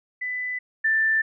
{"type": "tone pair in turn", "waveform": "sine", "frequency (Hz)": [1997, 1772.6], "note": ["B6", "A6"], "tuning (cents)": [19, 12], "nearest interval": "major second", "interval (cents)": 207, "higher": "first", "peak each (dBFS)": [-26, -18], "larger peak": "second", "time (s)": [[0.21, 0.59], [0.84, 1.22]], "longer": "neither", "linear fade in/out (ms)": 10, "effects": []}